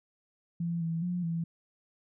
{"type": "tone with pitch steps", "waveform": "sine", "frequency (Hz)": [169.6, 164.8, 177.6, 166.5], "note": ["E3", "E3", "F3", "E3"], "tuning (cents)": [50, 0, 29, 18], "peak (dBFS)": -29, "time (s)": [0.6, 1.44], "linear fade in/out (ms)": 5, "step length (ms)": 210, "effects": []}